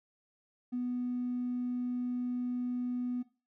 triangle tone, 246.9 Hz, B3, in tune, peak -28 dBFS, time 0.72-3.23 s, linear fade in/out 20 ms, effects noise-tail reverb RT60 0.3 s tail -18 dB re dry + tanh soft clip ceiling -29 dBFS

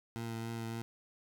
20% pulse tone with vibrato, 114.6 Hz, A#2, 29 cents flat, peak -33 dBFS, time 0.16-0.82 s, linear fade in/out 0 ms, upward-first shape triangle, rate 3.5 Hz, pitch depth 21 cents each way, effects none

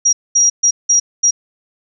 sine tone bursts at uneven times, 5710 Hz, F8, 37 cents sharp, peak -8 dBFS, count 5, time 0.05-0.13 / 0.35-0.5 / 0.63-0.71 / 0.89-1 / 1.23-1.31 s, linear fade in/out 10 ms, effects none

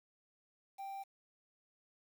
triangle tone with quantisation, 784 Hz, G5, in tune, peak -40 dBFS, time 0.78-1.04 s, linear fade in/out 20 ms, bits 10, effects none

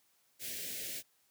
white band-stop noise, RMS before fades -41 dBFS, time 0.39-1.03 s, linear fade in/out 50 ms, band 650 to 1700 Hz, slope 48 dB/octave, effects white hiss -72 dBFS RMS until 1.3 s + high-pass 100 Hz 12 dB/octave

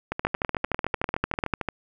two click trains, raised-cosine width 0.5 ms, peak -9 / -12 dBFS, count 14 / 22, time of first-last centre 0.25-1.537 / 0.12-1.687 s, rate 10.1 / 13.4 Hz, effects none

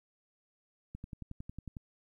click train, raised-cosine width 5 ms, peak -30 dBFS, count 10, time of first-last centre 0.95-1.768 s, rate 11 Hz, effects 12-bit

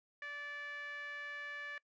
sawtooth tone with band-pass filter, 581 Hz, D5, 19 cents flat, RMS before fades -45 dBFS, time 0.22-1.78 s, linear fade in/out 2 ms, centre 1900 Hz, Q 7.5, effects noise-tail reverb RT60 0.1 s tail -22 dB re dry + resampled to 16000 Hz

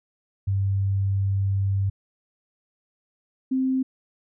sine tone pair in turn, 98 / 261.5 Hz, G2 / C4, 0 / -1 cents, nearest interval octave + perfect fourth, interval 1699 cents, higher second, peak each -20 dBFS, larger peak neither, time 0.47-1.9 / 3.51-3.83 s, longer first, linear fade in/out 10 ms, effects none

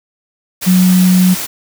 sine tone in noise, 183.2 Hz, F#3, 17 cents flat, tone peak -6 dBFS, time 0.66-1.35 s, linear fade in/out 20 ms, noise white, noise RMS -21 dBFS, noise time 0.61-1.47 s, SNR +12 dB, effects none

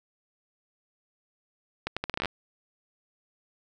accelerating click train, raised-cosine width 0.3 ms, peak -13 dBFS, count 11, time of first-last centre 1.87-2.257 s, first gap 96 ms, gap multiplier 0.77, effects none

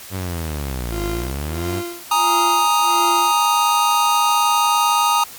sawtooth linear two-way sweep, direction down then up, 98 to 50 to 98 Hz, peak -19 dBFS, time 0.1-1.83 s, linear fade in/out 50 ms, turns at 1.04 s
40% pulse tone with tremolo, 346.2 Hz, F4, 15 cents flat, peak -22 dBFS, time 0.91-3.33 s, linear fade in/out 20 ms, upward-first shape sine, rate 1.5 Hz, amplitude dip 100%
square chord, Ab suspended second, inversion none, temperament equal with one note detuned, 833 / 932.3 / 1244.5 Hz, Ab5 / Bb5 / Eb6, +5 / 0 / 0 cents, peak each -22 / -18 / -18 dBFS, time 2.11-5.24 s, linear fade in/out 5 ms
effects white hiss -37 dBFS RMS until 5.38 s + MP3 96 kbps

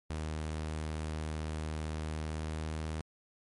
sawtooth tone with pitch glide, 77.8 to 78.52 Hz, D#2 to D#2, 0 to +16 cents, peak -31 dBFS, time 0.1-3.01 s, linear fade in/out 0 ms, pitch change +16 cents, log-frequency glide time 2.15-2.82 s, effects MP3 48 kbps

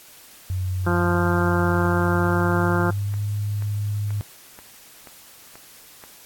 sine tone with pitch glide, 92.5 to 103.23 Hz, F#2 to G#2, 0 to -10 cents, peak -22 dBFS, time 0.5-4.21 s, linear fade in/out 0 ms, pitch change +190 cents, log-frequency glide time 1.92-3.28 s
harmonic tone, 174.61 Hz, F3, in tune, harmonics 1 / 2 / 3 / 4 / 5 / 6 / 7 / 8 / 9, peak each -23 / -24 / -30 / -31 / -30 / -31 / -31 / -28 / -32 dBFS, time 0.86-2.91 s, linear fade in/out 10 ms
click train, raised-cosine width 0.5 ms, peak -27 dBFS, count 7, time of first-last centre 3.14-6.039 s, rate 2.07 Hz
effects white hiss -47 dBFS RMS until 6.25 s + AAC 64 kbps

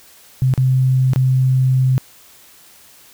sine tone with dropouts, 130 Hz, C3, 11 cents flat, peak -11 dBFS, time 0.42-1.98 s, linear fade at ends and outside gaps 0 ms, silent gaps 0.538-0.577 / 1.134-1.16 s, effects white hiss -46 dBFS RMS until 3.13 s

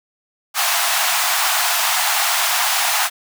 pink high-pass noise, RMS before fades -18 dBFS, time 0.54-3.1 s, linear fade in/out 50 ms, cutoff 670 Hz, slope 96 dB/octave, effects none

